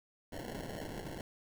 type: noise with sample-and-hold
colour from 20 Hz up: violet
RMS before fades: -43 dBFS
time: 0.32-1.21 s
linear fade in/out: 2 ms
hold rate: 1225 Hz
effects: none